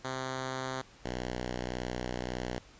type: tone pair in turn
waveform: 5% pulse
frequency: 130.81 / 61.73 Hz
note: C3 / B1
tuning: 0 / 0 cents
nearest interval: octave + minor second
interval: 1300 cents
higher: first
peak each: -23 dBFS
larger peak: neither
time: 0.04-0.82 / 1.04-2.59 s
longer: second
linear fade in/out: 10 ms
effects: pink hiss -57 dBFS RMS until 2.79 s + resampled to 16000 Hz